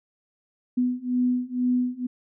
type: beating tone pair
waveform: sine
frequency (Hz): 247.7 / 249.8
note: B3 / B3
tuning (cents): +5 / +20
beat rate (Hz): 2.1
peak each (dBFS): -25 / -24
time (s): 0.77-2.07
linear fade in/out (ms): 10
effects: none